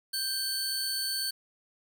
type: tone pair together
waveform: sawtooth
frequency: 1568 / 4466 Hz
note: G6 / C#8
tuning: 0 / +12 cents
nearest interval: octave + tritone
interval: 1812 cents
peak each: -36 / -27 dBFS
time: 0.13-1.31 s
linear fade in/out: 10 ms
effects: none